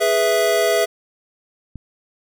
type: chord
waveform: square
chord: E major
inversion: first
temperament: equal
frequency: 415.3 / 493.9 / 659.3 Hz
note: G#4 / B4 / E5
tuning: 0 / 0 / 0 cents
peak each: -21 / -23 / -18 dBFS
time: 0-0.86 s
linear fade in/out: 20 ms
type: click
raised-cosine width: 5 ms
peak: -21 dBFS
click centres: 1.757 s
effects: none